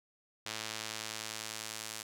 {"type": "tone with band-pass filter sweep", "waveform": "sawtooth", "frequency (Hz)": 110, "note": "A2", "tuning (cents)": 0, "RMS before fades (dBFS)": -42, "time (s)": [0.46, 2.03], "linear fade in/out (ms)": 5, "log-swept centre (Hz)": [4800, 7900], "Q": 0.76, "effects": []}